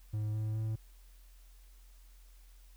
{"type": "tone with pitch steps", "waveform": "triangle", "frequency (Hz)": [106.8, 108.35, 109.93], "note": ["G#2", "A2", "A2"], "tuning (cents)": [49, -26, -1], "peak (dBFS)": -30, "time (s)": [0.13, 0.76], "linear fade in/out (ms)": 10, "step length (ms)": 210, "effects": ["added 43 Hz sine -54 dBFS peak until 2.76 s", "white hiss -67 dBFS RMS until 2.76 s"]}